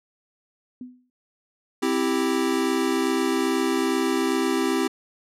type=tone with exponential decay; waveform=sine; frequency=250.2 Hz; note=B3; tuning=23 cents sharp; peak=-31 dBFS; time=0.81-1.1 s; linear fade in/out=2 ms; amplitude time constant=62 ms
type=chord; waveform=square; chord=C major; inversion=none; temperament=equal; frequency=261.6 / 329.6 / 392 Hz; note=C4 / E4 / G4; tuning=0 / 0 / 0 cents; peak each=-26 dBFS; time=1.82-4.88 s; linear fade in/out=10 ms
effects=low-pass 12000 Hz 12 dB/octave